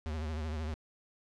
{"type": "tone with vibrato", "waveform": "square", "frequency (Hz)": 77.78, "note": "D#2", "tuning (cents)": 0, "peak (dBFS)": -35, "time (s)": [0.06, 0.74], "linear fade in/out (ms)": 0, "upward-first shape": "triangle", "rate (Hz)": 13, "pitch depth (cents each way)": 100, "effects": ["low-pass 6000 Hz 12 dB/octave"]}